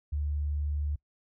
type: tone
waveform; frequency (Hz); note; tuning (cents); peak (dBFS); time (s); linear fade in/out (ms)
sine; 73.42; D2; 0; -28; 0.12-0.96; 10
effects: noise-tail reverb RT60 0.1 s tail -23 dB re dry